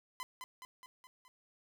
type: tone with echo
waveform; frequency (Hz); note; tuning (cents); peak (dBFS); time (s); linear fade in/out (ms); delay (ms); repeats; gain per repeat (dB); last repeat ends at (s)
sawtooth; 1017; C6; -50; -36; 0.2-0.23; 0; 210; 5; -4; 1.28
effects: none